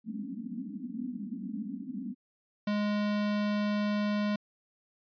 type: band-pass noise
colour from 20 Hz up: pink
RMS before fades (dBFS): -38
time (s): 0.04-2.15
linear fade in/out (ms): 50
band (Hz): 190 to 280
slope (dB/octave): 96
type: tone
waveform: square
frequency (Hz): 207.7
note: G#3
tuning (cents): 0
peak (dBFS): -28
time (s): 2.67-4.36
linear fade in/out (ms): 5
effects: resampled to 11025 Hz